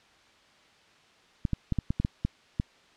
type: clicks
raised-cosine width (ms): 5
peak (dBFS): -14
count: 9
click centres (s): 1.452 / 1.533 / 1.723 / 1.787 / 1.905 / 2 / 2.049 / 2.25 / 2.599
effects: white hiss -59 dBFS RMS until 2.96 s + low-pass 4000 Hz 12 dB/octave